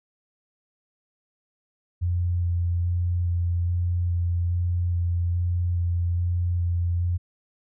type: tone with vibrato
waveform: sine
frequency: 87.31 Hz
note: F2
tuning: in tune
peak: -21 dBFS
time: 2.01-7.18 s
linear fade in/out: 20 ms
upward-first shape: square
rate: 1.2 Hz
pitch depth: 11 cents each way
effects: none